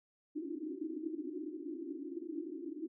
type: band-pass noise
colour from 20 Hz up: white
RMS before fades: -42 dBFS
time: 0.35-2.88 s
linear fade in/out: 20 ms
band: 280 to 350 Hz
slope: 96 dB/octave
effects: none